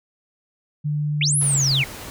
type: tone with pitch glide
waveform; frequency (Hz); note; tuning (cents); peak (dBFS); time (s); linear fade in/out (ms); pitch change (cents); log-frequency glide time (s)
sine; 148.7 to 136.36; D3 to C#3; +22 to -28; -20; 0.84-1.84; 20; -150; 1.21-1.64
type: linear two-way sweep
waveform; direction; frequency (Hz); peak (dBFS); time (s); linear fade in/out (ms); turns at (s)
sine; up then down; 2047 to 11175 to 2047; -18; 1.21-1.84; 2; 1.38
type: noise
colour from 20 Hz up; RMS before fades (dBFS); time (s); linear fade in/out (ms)
pink; -36; 1.41-2.1; 0
effects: none